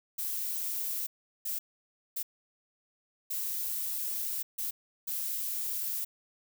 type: noise bursts at uneven times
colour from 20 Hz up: violet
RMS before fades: -34 dBFS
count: 6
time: 0.18-1.07 / 1.45-1.59 / 2.16-2.23 / 3.3-4.43 / 4.58-4.71 / 5.07-6.05 s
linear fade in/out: 10 ms
effects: none